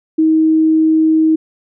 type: tone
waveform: sine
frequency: 316.9 Hz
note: D#4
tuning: 32 cents sharp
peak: -8 dBFS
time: 0.18-1.36 s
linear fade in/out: 10 ms
effects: none